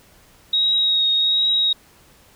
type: tone with vibrato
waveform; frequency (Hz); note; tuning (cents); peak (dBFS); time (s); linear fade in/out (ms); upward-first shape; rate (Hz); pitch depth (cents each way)
sine; 3781; A#7; +24; -15; 0.53-1.73; 5; triangle; 1.3; 23
effects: pink hiss -52 dBFS RMS until 2.35 s